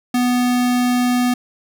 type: tone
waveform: square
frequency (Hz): 246.9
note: B3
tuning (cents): 0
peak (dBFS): -15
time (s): 0.14-1.34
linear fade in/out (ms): 5
effects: none